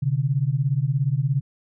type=beating tone pair; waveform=sine; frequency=128.7 / 145.7 Hz; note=C3 / D3; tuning=-28 / -13 cents; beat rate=17 Hz; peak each=-22 / -22 dBFS; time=0.02-1.41 s; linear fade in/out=10 ms; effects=none